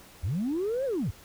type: linear two-way sweep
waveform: sine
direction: up then down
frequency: 69.3 to 561 to 69.3 Hz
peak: -25 dBFS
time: 0.23-1.11 s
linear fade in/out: 10 ms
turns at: 0.85 s
effects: tanh soft clip ceiling -23 dBFS + pink hiss -52 dBFS RMS until 1.24 s